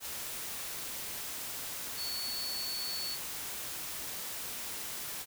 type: tone in noise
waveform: sine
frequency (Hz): 4435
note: C#8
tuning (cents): 0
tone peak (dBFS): -36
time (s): 1.96-3.18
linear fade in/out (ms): 50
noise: white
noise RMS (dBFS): -40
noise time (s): 0-5.26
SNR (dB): +1
effects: none